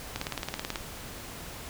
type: click train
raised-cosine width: 0.2 ms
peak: -14 dBFS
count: 12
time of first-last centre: 0.16-0.758 s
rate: 18.4 Hz
effects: pink hiss -42 dBFS RMS until 1.69 s